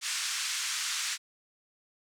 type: band-pass noise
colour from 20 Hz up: white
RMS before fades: -33 dBFS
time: 0.01-1.18 s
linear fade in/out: 50 ms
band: 1300 to 7900 Hz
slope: 24 dB/octave
effects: none